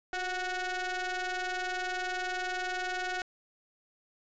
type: ring-modulated tone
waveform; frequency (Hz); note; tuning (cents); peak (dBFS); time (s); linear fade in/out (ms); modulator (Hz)
sawtooth; 370; F#4; 0; -25; 0.13-3.22; 2; 1100
effects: resampled to 16000 Hz